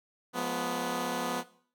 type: tone cluster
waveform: 10% pulse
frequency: 177.1 / 212.5 / 247.3 Hz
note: F3 / G#3 / B3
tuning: +24 / +40 / +3 cents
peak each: -28 / -32 / -24 dBFS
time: 0.33-1.44 s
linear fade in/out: 50 ms
effects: noise-tail reverb RT60 0.5 s tail -17 dB re dry